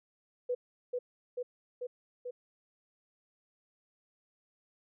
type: tone with echo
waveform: sine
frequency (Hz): 493.9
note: B4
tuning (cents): 0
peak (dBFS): -29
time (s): 0.49-0.55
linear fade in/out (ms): 10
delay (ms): 440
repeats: 4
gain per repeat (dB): -2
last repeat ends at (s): 2.31
effects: none